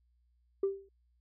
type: tone with exponential decay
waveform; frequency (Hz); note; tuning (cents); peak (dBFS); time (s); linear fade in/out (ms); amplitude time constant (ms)
sine; 392; G4; 0; -23; 0.63-0.89; 5; 56
effects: tanh soft clip ceiling -23 dBFS + added 60 Hz sine -68 dBFS peak until 1.2 s